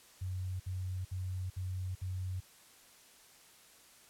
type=tone bursts; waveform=sine; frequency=92.5 Hz; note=F#2; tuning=in tune; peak=-35 dBFS; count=5; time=0.21-2.404 s; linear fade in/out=10 ms; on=390 ms; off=61 ms; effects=white hiss -60 dBFS RMS until 4.09 s + low-pass 12000 Hz 12 dB/octave